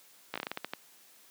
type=slowing click train; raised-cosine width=0.3 ms; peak=-18 dBFS; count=10; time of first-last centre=0.34-0.735 s; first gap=16 ms; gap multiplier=1.24; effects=white hiss -59 dBFS RMS until 1.3 s + high-pass 200 Hz 12 dB/octave